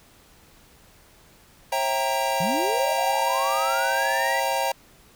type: chord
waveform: square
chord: C# diminished seventh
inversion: none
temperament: equal with one note detuned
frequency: 540.1 / 659.3 / 784 / 932.3 Hz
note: C#5 / E5 / G5 / Bb5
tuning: -45 / 0 / 0 / 0 cents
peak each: -29 / -31 / -28 / -27 dBFS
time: 1.72-4.72 s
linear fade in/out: 5 ms
type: linear sweep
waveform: sine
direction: up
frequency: 150 to 1986 Hz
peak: -26 dBFS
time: 2.4-4.4 s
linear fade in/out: 5 ms
effects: pink hiss -54 dBFS RMS until 5.15 s